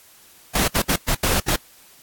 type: noise bursts at uneven times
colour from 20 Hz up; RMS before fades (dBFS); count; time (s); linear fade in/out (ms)
pink; -19; 6; 0.55-0.68 / 0.75-0.82 / 0.89-0.96 / 1.08-1.15 / 1.23-1.4 / 1.48-1.56; 5
effects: white hiss -50 dBFS RMS until 2.02 s + AAC 64 kbps